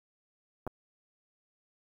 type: clicks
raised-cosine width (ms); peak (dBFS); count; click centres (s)
1; -23; 2; 0.667 / 0.675
effects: 9-bit